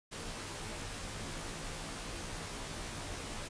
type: noise with comb filter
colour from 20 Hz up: pink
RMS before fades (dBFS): -42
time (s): 0.11-3.49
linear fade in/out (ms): 20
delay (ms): 16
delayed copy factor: -0.85
effects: resampled to 22050 Hz